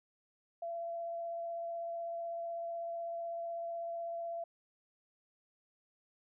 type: tone with vibrato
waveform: sine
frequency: 677 Hz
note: E5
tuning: 46 cents sharp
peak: -37 dBFS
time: 0.62-4.44 s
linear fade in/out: 5 ms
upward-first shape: sine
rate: 16 Hz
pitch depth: 9 cents each way
effects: none